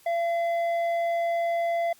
square tone with low-pass filter, 680 Hz, F5, 46 cents flat, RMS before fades -26 dBFS, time 0.06-1.93 s, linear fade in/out 5 ms, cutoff 1600 Hz, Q 0.97, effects white hiss -57 dBFS RMS until 1.99 s + Opus 48 kbps

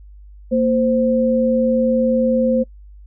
sine tone pair together, 231.2 / 520 Hz, A#3 / C5, -14 / -11 cents, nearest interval octave + major second, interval 1403 cents, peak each -16 dBFS, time 0.51-2.64 s, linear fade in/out 20 ms, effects noise-tail reverb RT60 0.1 s tail -25 dB re dry + added 50 Hz sine -38 dBFS peak until 3.06 s

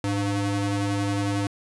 45% pulse ring-modulated tone, 201.8 Hz, G#3, 49 cents flat, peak -20 dBFS, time 0.04-1.47 s, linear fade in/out 2 ms, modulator 95.4 Hz, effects resampled to 24000 Hz

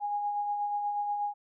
sine tone with tremolo, 823 Hz, G#5, 16 cents flat, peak -27 dBFS, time 0-1.34 s, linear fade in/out 50 ms, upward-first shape sine, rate 8.3 Hz, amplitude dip 35%, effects none

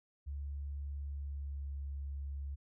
sine tone with pitch glide, 70.9 to 70 Hz, C#2 to C#2, +40 to +18 cents, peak -38 dBFS, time 0.26-2.56 s, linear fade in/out 20 ms, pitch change -22 cents, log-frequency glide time 1.06-1.69 s, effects none

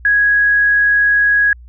sine tone, 1661.2 Hz, G#6, in tune, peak -9 dBFS, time 0.05-1.53 s, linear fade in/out 2 ms, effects added 60 Hz sine -35 dBFS peak until 1.68 s

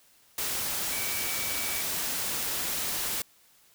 sine tone in noise, 2287 Hz, D7, 47 cents flat, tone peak -38 dBFS, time 0.92-1.81 s, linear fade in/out 2 ms, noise white, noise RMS -31 dBFS, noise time 0.38-3.22 s, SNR -10 dB, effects white hiss -61 dBFS RMS until 3.74 s

